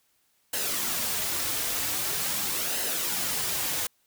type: noise with flanger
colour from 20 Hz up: white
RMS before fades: -29 dBFS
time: 0.53-3.87 s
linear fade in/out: 5 ms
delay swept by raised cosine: 0.85 to 5.35 ms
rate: 0.44 Hz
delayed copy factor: -0.5
effects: white hiss -69 dBFS RMS until 4.06 s